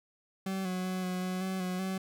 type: tone with pitch steps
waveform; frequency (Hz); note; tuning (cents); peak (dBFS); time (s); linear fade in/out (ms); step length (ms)
40% pulse; 191.3 / 183.8 / 185.4 / 182.7 / 184.3 / 188.7 / 182.7 / 189.3; G3 / F#3 / F#3 / F#3 / F#3 / F#3 / F#3 / F#3; -42 / -11 / +4 / -22 / -7 / +34 / -22 / +40; -31; 0.46-1.98; 5; 190
effects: none